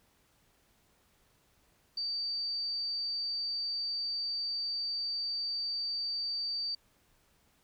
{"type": "tone", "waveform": "sine", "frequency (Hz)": 4624, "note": "D8", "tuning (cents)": -28, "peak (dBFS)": -32, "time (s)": [1.97, 6.75], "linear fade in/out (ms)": 5, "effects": ["pink hiss -69 dBFS RMS until 7.63 s"]}